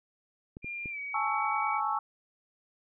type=clicks; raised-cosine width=3 ms; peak=-29 dBFS; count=3; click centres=0.569 / 0.645 / 0.858 s
type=tone with pitch glide; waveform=sine; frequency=2399 to 2264 Hz; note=D7 to C#7; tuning=+36 to +36 cents; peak=-35 dBFS; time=0.62-1.81 s; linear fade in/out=50 ms; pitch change=-100 cents; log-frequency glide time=0.89-0.99 s
type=chord; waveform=sine; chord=A major seventh; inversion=third; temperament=equal; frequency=830.6 / 880 / 1108.7 / 1318.5 Hz; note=G#5 / A5 / C#6 / E6; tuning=0 / 0 / 0 / 0 cents; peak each=-33 dBFS; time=1.14-1.99 s; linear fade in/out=5 ms
effects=none